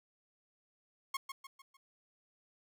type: tone with echo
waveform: sawtooth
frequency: 1085 Hz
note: C#6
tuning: 37 cents flat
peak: -30 dBFS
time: 1.14-1.17 s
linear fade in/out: 5 ms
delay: 150 ms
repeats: 4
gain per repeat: -7 dB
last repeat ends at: 1.77 s
effects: none